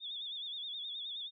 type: tone with vibrato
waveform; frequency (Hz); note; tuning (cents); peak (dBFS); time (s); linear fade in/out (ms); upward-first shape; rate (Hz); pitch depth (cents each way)
sine; 3520; A7; 0; -39; 0-1.31; 50; sine; 9.5; 92
effects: none